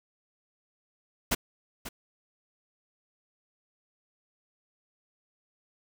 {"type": "noise with echo", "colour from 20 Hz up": "pink", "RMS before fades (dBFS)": -25, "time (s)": [1.31, 1.35], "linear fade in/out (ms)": 10, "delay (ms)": 540, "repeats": 1, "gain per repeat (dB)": -13, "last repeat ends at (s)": 1.89, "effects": []}